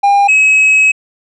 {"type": "tone pair in turn", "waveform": "triangle", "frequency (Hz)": [804, 2560], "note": ["G5", "D#7"], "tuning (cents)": [44, 49], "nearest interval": "octave + minor sixth", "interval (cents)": 2005, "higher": "second", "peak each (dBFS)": -4, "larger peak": "neither", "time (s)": [[0.03, 0.28], [0.28, 0.92]], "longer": "second", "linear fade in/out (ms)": 10, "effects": ["resampled to 24000 Hz"]}